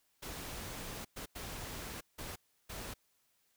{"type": "noise bursts at uneven times", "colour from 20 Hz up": "pink", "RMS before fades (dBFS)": -44, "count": 5, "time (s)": [[0.22, 1.05], [1.16, 1.26], [1.35, 2.01], [2.18, 2.36], [2.69, 2.94]], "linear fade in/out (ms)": 10, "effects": ["white hiss -75 dBFS RMS until 3.56 s"]}